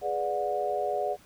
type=chord; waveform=sine; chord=G# half-diminished seventh; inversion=none; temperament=equal with one note detuned; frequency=415.3 / 493.9 / 587.3 / 726.9 Hz; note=G#4 / B4 / D5 / F#5; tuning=0 / 0 / 0 / -31 cents; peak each=-33 / -36 / -31 / -30 dBFS; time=0.01-1.17 s; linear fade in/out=50 ms; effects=pink hiss -57 dBFS RMS until 1.25 s